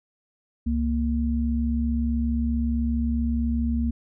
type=tone pair together; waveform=sine; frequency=68.49 / 233.1 Hz; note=C#2 / A#3; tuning=-20 / 0 cents; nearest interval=octave + major sixth; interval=2120 cents; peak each=-24 dBFS; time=0.66-3.91 s; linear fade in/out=10 ms; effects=none